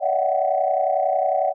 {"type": "tone cluster", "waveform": "sine", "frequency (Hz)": [573, 642, 733, 764], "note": ["D5", "E5", "F#5", "G5"], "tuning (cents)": [-43, -46, -16, -45], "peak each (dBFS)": -23, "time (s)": [0, 1.54], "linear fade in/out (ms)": 50, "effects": ["tanh soft clip ceiling -7 dBFS"]}